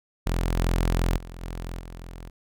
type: tone with level steps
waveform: sawtooth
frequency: 42.94 Hz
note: F1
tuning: 29 cents flat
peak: -19 / -17 / -34 / -28 / -34 dBFS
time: 0.26-2.3 s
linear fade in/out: 10 ms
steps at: 0.57 / 1.17 / 1.41 / 1.79 s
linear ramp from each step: 10 ms
effects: none